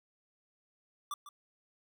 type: tone with echo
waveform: square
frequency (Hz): 1169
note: D6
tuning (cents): -8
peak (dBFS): -36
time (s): 1.11-1.14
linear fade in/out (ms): 2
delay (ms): 150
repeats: 1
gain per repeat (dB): -12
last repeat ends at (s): 1.29
effects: none